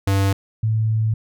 square / sine tone pair in turn, 97.9 / 110.18 Hz, G2 / A2, -2 / +3 cents, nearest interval major second, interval 205 cents, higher second, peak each -16 dBFS, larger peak neither, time 0.07-0.33 / 0.63-1.14 s, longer second, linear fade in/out 5 ms, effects none

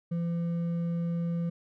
triangle tone with hard clipping, 169.8 Hz, F3, 48 cents flat, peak -29 dBFS, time 0.11-1.5 s, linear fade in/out 10 ms, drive 8 dB, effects none

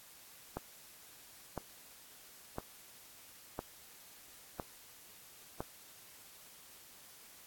click train, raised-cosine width 1 ms, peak -23 dBFS, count 6, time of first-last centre 0.57-5.605 s, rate 0.993 Hz, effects white hiss -57 dBFS RMS until 7.46 s + AAC 64 kbps

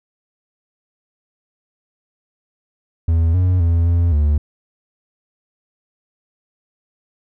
triangle tone with pitch steps, 82.4 / 91.2 / 84.2 / 85.6 / 74.1 Hz, E2 / F#2 / E2 / F2 / D2, 0 / -24 / +37 / -34 / +16 cents, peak -10 dBFS, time 3.08-4.38 s, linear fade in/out 5 ms, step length 260 ms, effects none

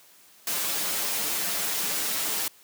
white noise with comb filter, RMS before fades -28 dBFS, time 0.47-2.48 s, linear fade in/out 2 ms, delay 8 ms, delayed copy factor -0.8, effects white hiss -55 dBFS RMS until 2.63 s + high-pass 150 Hz 12 dB/octave

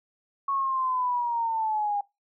sine linear sweep, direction down, 1108.7 to 807 Hz, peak -24 dBFS, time 0.48-2.01 s, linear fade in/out 5 ms, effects noise-tail reverb RT60 0.2 s tail -22 dB re dry

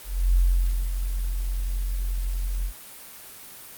sine tone with ADSR envelope, 44.33 Hz, F1, 27 cents sharp, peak -15 dBFS, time 0.04-2.73 s, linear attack 310 ms, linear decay 510 ms, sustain -8 dB, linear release 71 ms, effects white hiss -43 dBFS RMS until 3.77 s + Opus 32 kbps

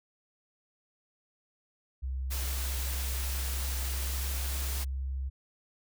sine tone with pitch glide, 65.41 to 66.55 Hz, C2 to C2, 0 to +30 cents, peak -31 dBFS, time 2.02-5.3 s, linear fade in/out 20 ms, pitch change +30 cents, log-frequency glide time 3.51-4.86 s
white noise, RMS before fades -38 dBFS, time 2.3-4.85 s, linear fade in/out 20 ms
effects none

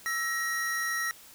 square tone pair together, 1325.1 / 1893 Hz, E6 / A#6, +9 / +26 cents, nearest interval tritone, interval 617 cents, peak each -36 / -30 dBFS, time 0.06-1.11 s, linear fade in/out 0 ms, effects white hiss -52 dBFS RMS until 1.34 s

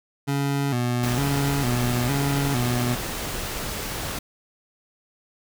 25% pulse tone with vibrato, 130.81 Hz, C3, in tune, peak -18 dBFS, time 0.27-2.96 s, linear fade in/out 20 ms, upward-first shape square, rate 1.1 Hz, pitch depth 120 cents each way
pink noise, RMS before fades -30 dBFS, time 1.03-4.19 s, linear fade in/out 5 ms
effects none

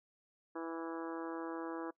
harmonic tone with a mistuned harmonic, 164.81 Hz, E3, in tune, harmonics 2 / 3 / 4 / 5 / 6 / 7 / 8 / 9 / 10, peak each -41 / -46 / -51 / -51 / -50 / -51 / -53 / -57 / -55 dBFS, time 0.55-1.91 s, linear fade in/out 10 ms, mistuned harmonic 9, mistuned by -31 cents, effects noise-tail reverb RT60 0.1 s tail -22 dB re dry

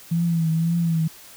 sine tone with vibrato, 165.5 Hz, E3, 7 cents sharp, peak -18 dBFS, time 0.11-1.08 s, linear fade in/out 10 ms, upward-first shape triangle, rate 1.9 Hz, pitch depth 62 cents each way, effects white hiss -45 dBFS RMS until 1.36 s

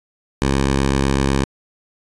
10% pulse tone, 68 Hz, C#2, 33 cents flat, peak -7 dBFS, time 0.42-1.44 s, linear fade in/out 0 ms, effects resampled to 22050 Hz

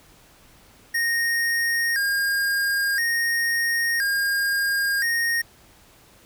square tone with vibrato, 1733 Hz, A6, 27 cents flat, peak -21 dBFS, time 0.94-5.42 s, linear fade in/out 10 ms, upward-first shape square, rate 0.49 Hz, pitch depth 120 cents each way, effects pink hiss -53 dBFS RMS until 6.25 s

